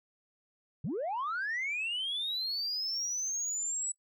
sine linear sweep, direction up, 113.7 to 7902 Hz, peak -30 dBFS, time 0.84-3.92 s, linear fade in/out 5 ms, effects noise-tail reverb RT60 0.1 s tail -24 dB re dry + tanh soft clip ceiling -29 dBFS

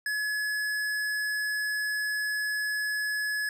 sine tone with hard clipping, 1700 Hz, G#6, 40 cents sharp, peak -29 dBFS, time 0.06-3.49 s, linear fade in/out 2 ms, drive 15 dB, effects none

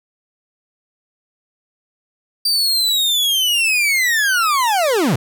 40% pulse linear sweep, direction down, 4699 to 98 Hz, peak -13 dBFS, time 2.45-5.16 s, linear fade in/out 5 ms, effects none

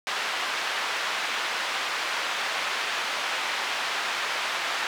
pink band-pass noise, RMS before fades -29 dBFS, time 0.07-4.87 s, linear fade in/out 0 ms, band 1000 to 3700 Hz, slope 12 dB/octave, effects none

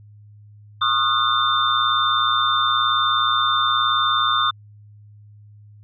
sine tone cluster, 1087 / 1227 / 1346 / 1463 / 3586 Hz, C#6 / D#6 / E6 / F#6 / A7, -34 / -25 / +36 / -20 / +32 cents, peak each -24 / -20 / -25 / -28 / -21 dBFS, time 0.81-4.51 s, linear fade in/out 10 ms, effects added 104 Hz sine -43 dBFS peak until 5.83 s

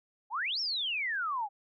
sine exponential two-way sweep, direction up then down, 784 to 5600 to 784 Hz, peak -30 dBFS, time 0.3-1.49 s, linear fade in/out 50 ms, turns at 0.6 s, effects none

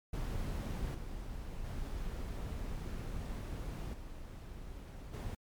brown noise with level steps, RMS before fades -37 / -43 / -40 / -46 / -39 dBFS, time 0.13-5.35 s, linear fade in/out 5 ms, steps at 0.94 / 1.64 / 3.93 / 5.13 s, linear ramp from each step 10 ms, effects MP3 96 kbps

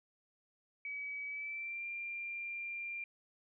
sine tone with pitch glide, 2279 to 2383 Hz, C#7 to D7, +47 to +25 cents, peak -39 dBFS, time 0.85-3.04 s, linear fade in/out 2 ms, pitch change +78 cents, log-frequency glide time 1.27-1.86 s, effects none

